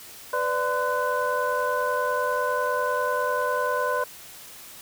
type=tone cluster; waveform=sine; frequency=498.9 / 589 / 1023 / 1493 Hz; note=B4 / D5 / C6 / F#6; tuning=+17 / +5 / -39 / +15 cents; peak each=-27 / -28 / -26 / -29 dBFS; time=0.33-4.04 s; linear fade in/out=5 ms; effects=tanh soft clip ceiling -13 dBFS + white hiss -44 dBFS RMS until 4.81 s